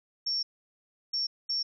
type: tone bursts at uneven times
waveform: sine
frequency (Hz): 5470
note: F8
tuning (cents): -37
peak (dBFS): -27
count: 3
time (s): 0.26-0.43 / 1.13-1.27 / 1.49-1.63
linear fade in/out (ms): 10
effects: none